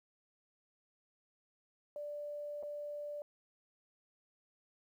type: tone with dropouts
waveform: sine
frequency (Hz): 587.3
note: D5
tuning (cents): 0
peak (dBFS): -40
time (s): 1.96-3.22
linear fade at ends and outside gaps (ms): 1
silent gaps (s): 2.627-2.633
effects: 12-bit